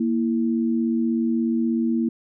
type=tone pair together; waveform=sine; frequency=233.1 / 329.7 Hz; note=A#3 / E4; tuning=0 / 0 cents; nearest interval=tritone; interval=600 cents; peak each=-20 / -25 dBFS; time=0-2.09 s; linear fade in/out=5 ms; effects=none